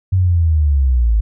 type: linear sweep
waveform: sine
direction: down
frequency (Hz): 95.4 to 51.91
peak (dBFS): -10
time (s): 0.12-1.21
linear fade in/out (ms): 10
effects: none